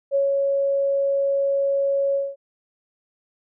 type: tone with ADSR envelope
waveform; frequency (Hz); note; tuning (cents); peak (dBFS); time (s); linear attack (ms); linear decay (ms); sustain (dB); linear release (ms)
sine; 554.4; C#5; 0; -16; 0.11-2.36; 40; 150; -2; 210
effects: none